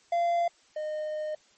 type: tone pair in turn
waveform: triangle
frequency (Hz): 688 / 612.9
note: F5 / D#5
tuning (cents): -26 / -26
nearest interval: major second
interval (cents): 200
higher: first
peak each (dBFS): -21 / -28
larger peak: first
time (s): 0.12-0.48 / 0.76-1.35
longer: second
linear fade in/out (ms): 5
effects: white hiss -62 dBFS RMS until 1.57 s + MP3 32 kbps